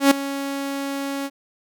sawtooth tone with ADSR envelope, 277.2 Hz, C#4, in tune, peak -5 dBFS, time 0-1.3 s, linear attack 110 ms, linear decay 7 ms, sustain -16 dB, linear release 45 ms, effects none

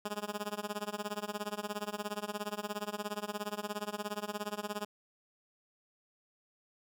10% pulse tone with tremolo, 207.7 Hz, G#3, in tune, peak -25 dBFS, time 0.05-4.85 s, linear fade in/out 5 ms, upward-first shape sine, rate 17 Hz, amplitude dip 95%, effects none

